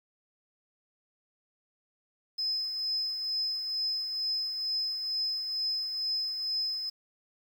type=tone with tremolo; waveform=sine; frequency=5100 Hz; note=D#8; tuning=42 cents sharp; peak=-27 dBFS; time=2.38-6.9 s; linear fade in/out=10 ms; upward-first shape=triangle; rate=2.2 Hz; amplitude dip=50%; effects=9-bit